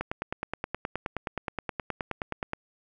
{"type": "click train", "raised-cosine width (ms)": 0.5, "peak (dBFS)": -15, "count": 25, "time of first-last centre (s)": [0.01, 2.534], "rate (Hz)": 9.51, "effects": []}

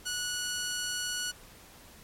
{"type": "tone", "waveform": "10% pulse", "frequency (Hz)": 1467, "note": "F#6", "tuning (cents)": -15, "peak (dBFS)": -23, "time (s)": [0.05, 1.32], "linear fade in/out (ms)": 20, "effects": ["pink hiss -53 dBFS RMS until 2.03 s", "MP3 64 kbps"]}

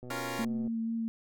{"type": "click train", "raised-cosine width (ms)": 2, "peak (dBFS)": -33, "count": 81, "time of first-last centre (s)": [0.03, 0.675], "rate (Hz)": 124}
{"type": "chord", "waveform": "10% pulse", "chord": "Bb minor", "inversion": "first", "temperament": "equal", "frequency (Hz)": [277.2, 349.2, 466.2], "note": ["Db4", "F4", "Bb4"], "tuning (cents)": [0, 0, 0], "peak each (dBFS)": [-29, -31, -32], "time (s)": [0.1, 0.45], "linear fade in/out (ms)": 5}
{"type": "tone with vibrato", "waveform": "sine", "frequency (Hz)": 227.3, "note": "A#3", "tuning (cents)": -43, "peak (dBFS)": -30, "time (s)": [0.39, 1.08], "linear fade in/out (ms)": 0, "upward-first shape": "sine", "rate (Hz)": 4.1, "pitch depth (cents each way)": 13}
{"effects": []}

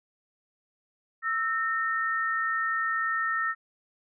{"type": "tone pair together", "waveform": "sine", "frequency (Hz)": [1318.5, 1830.5], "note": ["E6", "A#6"], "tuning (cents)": [0, -32], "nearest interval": "tritone", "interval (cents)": 568, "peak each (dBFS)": -28, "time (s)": [1.22, 3.55], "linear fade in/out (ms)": 50, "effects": []}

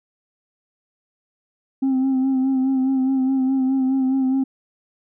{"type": "tone with vibrato", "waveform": "sine", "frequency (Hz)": 263.9, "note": "C4", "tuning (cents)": 15, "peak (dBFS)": -14, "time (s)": [1.82, 4.44], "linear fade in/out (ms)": 10, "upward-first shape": "sine", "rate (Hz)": 4.8, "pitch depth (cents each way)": 34, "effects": ["tanh soft clip ceiling -15 dBFS"]}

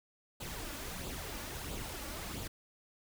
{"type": "noise with flanger", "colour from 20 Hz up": "pink", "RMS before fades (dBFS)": -42, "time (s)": [0.4, 2.48], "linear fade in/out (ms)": 10, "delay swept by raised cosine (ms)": [0.26, 3.56], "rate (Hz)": 1.5, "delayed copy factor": 0.55, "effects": []}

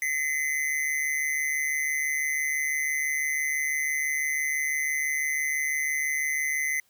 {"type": "tone with amplitude modulation", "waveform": "square", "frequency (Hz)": 2040, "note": "C7", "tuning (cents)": -44, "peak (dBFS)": -23, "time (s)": [0.02, 6.8], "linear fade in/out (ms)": 2, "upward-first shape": "sine", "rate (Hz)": 146, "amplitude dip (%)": 65, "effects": ["white hiss -66 dBFS RMS until 6.89 s"]}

